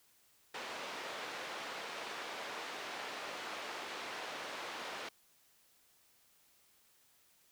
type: band-pass noise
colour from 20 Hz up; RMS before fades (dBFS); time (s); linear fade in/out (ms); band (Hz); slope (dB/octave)
pink; -44; 0.54-5.09; 5; 520 to 3900; 12
effects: white hiss -69 dBFS RMS until 7.51 s